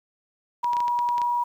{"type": "tone", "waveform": "sine", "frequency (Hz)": 963, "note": "B5", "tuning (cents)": -44, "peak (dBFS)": -21, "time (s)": [0.63, 1.44], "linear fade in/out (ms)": 10}
{"type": "clicks", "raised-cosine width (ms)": 0.2, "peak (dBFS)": -19, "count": 9, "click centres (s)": [0.644, 0.733, 0.768, 0.804, 0.881, 0.99, 1.089, 1.181, 1.217]}
{"effects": ["9-bit"]}